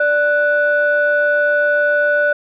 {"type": "tone pair together", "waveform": "sine", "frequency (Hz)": [587.3, 1480], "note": ["D5", "F#6"], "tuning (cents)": [0, 0], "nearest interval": "octave + major third", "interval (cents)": 1600, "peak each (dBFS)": -14, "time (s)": [0, 2.33], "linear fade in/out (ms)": 5, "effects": ["tanh soft clip ceiling -5 dBFS"]}